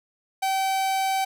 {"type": "tone", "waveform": "45% pulse", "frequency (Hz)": 770, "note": "G5", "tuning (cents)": -31, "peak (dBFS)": -22, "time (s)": [0.42, 1.25], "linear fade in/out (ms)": 10, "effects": []}